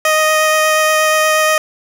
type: tone with vibrato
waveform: 15% pulse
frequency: 622.3 Hz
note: D#5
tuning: in tune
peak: -4 dBFS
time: 0.05-1.58 s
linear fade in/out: 2 ms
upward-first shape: triangle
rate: 8.4 Hz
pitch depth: 10 cents each way
effects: none